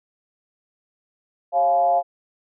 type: tone with frequency modulation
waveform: sine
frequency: 698 Hz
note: F5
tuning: 1 cent flat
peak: -15 dBFS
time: 1.52-2.03 s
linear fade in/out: 50 ms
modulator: 154 Hz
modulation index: 0.67
effects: none